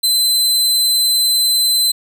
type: tone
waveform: sawtooth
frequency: 4055 Hz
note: B7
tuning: 45 cents sharp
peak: -9 dBFS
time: 0.03-1.92 s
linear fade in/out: 10 ms
effects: none